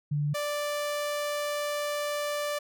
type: tone pair in turn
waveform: sine / sawtooth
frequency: 146.83 / 587.3 Hz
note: D3 / D5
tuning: 0 / 0 cents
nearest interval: 2 octaves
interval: 2400 cents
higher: second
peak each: -25 dBFS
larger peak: neither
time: 0.11-0.34 / 0.34-2.59 s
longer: second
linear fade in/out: 10 ms
effects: none